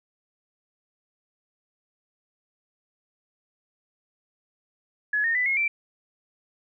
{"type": "tone with pitch steps", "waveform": "sine", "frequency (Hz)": [1695, 1837.8, 1992.6, 2160, 2342], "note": ["G#6", "A#6", "B6", "C#7", "D7"], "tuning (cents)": [35, -25, 15, -45, -5], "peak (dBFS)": -21, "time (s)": [5.13, 5.68], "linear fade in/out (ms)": 5, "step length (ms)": 110, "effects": []}